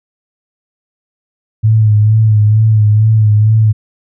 sine tone with vibrato, 107.9 Hz, A2, 33 cents flat, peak -5 dBFS, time 1.63-3.73 s, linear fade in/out 20 ms, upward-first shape sine, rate 2.2 Hz, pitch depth 43 cents each way, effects none

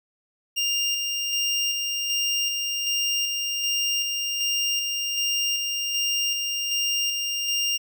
25% pulse tone with tremolo, 2800 Hz, F7, 4 cents sharp, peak -18 dBFS, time 0.56-7.78 s, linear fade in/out 20 ms, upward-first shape square, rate 1.3 Hz, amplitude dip 30%, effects none

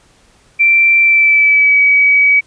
sine tone with pitch glide, 2349 to 2273 Hz, D7 to C#7, 0 to +43 cents, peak -6 dBFS, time 0.59-2.41 s, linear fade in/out 20 ms, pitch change -57 cents, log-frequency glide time 1-1.8 s, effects pink hiss -50 dBFS RMS until 2.46 s + resampled to 22050 Hz

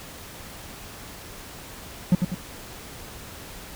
triangle tone with echo, 179.1 Hz, F3, 44 cents sharp, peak -11 dBFS, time 2.12-2.15 s, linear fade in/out 2 ms, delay 98 ms, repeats 2, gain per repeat -6 dB, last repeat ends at 2.346 s, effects pink hiss -41 dBFS RMS until 3.75 s

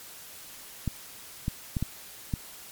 clicks, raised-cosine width 5 ms, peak -15 dBFS, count 5, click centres 0.877 / 1.481 / 1.768 / 1.826 / 2.338 s, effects white hiss -46 dBFS RMS until 2.71 s + MP3 96 kbps

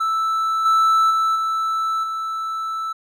triangle tone with level steps, 1318.5 Hz, E6, in tune, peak -16 / -11 / -14 / -17 / -21 dBFS, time 0-2.93 s, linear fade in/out 10 ms, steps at 0.65 / 1.1 / 1.35 / 2.03 s, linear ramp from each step 10 ms, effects none

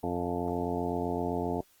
harmonic tone with a mistuned harmonic, 87.7 Hz, F2, 8 cents sharp, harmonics 1 / 2 / 3 / 4 / 5 / 6 / 7 / 8 / 9 / 10, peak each -39 / -38 / -35 / -37 / -35 / -47 / -41 / -36 / -47 / -40 dBFS, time 0.03-1.61 s, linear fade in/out 5 ms, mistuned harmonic 9, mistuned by +65 cents, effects white hiss -64 dBFS RMS until 1.8 s + Opus 24 kbps

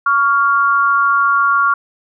sine tone pair together, 1123.2 / 1396.9 Hz, C#6 / F6, +22 / 0 cents, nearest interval major third, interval 378 cents, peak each -13 dBFS, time 0.06-1.74 s, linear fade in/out 5 ms, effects none

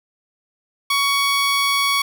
15% pulse tone, 1120 Hz, C#6, 18 cents sharp, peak -10 dBFS, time 0.9-2.02 s, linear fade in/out 5 ms, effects none

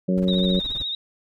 harmonic tone, 92.5 Hz, F#2, in tune, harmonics 2 / 3 / 4 / 5 / 6, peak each -19 / -30 / -29 / -32 / -28 dBFS, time 0.08-0.6 s, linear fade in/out 10 ms
brown noise with tremolo, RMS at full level -32 dBFS, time 0.17-0.83 s, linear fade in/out 10 ms, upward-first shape sine, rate 19 Hz, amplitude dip 95%
sine tone with vibrato, 3729 Hz, A#7, in tune, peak -25 dBFS, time 0.28-0.95 s, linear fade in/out 2 ms, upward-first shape sine, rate 14 Hz, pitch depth 51 cents each way
effects none

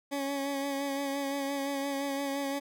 20% pulse tone with vibrato, 278.1 Hz, C#4, 6 cents sharp, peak -26 dBFS, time 0.11-2.6 s, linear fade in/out 20 ms, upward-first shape sine, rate 5.8 Hz, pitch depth 27 cents each way, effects none

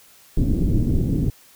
pink low-pass noise, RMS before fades -19 dBFS, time 0.37-1.3 s, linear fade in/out 5 ms, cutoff 310 Hz, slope 24 dB/octave, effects white hiss -51 dBFS RMS until 1.55 s

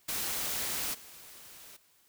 white noise with level steps, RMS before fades -34 / -51 dBFS, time 0.08-1.77 s, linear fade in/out 10 ms, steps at 0.93 s, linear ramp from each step 20 ms, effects white hiss -66 dBFS RMS until 2.08 s

